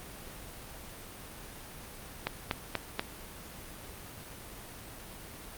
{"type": "click train", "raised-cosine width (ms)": 0.3, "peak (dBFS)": -13, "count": 4, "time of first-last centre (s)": [2.27, 2.995], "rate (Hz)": 4.14, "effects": ["pink hiss -46 dBFS RMS until 5.57 s", "Opus 32 kbps"]}